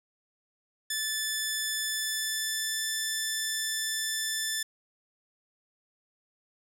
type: tone with pitch glide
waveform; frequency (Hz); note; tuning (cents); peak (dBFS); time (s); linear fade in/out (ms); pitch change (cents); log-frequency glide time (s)
10% pulse; 1746 to 1759.2; A6 to A6; -14 to -1; -20; 0.9-4.63; 5; +13; 1.82-2.84
effects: none